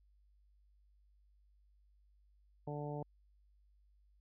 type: harmonic tone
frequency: 147 Hz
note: D3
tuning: 2 cents sharp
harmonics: 1 / 2 / 3 / 4 / 5 / 6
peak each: -42 / -48 / -46 / -48 / -50 / -51 dBFS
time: 2.67-3.03 s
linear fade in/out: 5 ms
effects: added 50 Hz sine -66 dBFS peak until 4.2 s